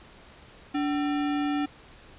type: tone with sample-and-hold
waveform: sine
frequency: 290 Hz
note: D4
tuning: 22 cents flat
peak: -24 dBFS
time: 0.74-1.66 s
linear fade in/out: 10 ms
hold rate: 1050 Hz
effects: pink hiss -51 dBFS RMS until 2.18 s + resampled to 8000 Hz